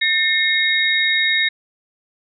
sine tone cluster, 1800 / 2149 / 3768 Hz, A6 / C7 / A#7, +39 / +46 / +18 cents, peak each -19 dBFS, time 0.01-1.49 s, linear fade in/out 10 ms, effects none

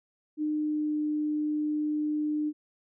sine tone with pitch glide, 303.8 to 301.5 Hz, D#4 to D4, -41 to +46 cents, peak -26 dBFS, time 0.37-2.53 s, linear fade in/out 50 ms, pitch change -13 cents, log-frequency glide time 0.52-1.02 s, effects none

